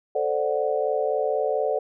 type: chord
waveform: sine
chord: D dominant seventh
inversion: second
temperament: equal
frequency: 440 / 523.3 / 587.3 / 740 Hz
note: A4 / C5 / D5 / F#5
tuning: 0 / 0 / 0 / 0 cents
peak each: -26 / -27 / -26 / -29 dBFS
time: 0.15-1.79 s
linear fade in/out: 5 ms
effects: none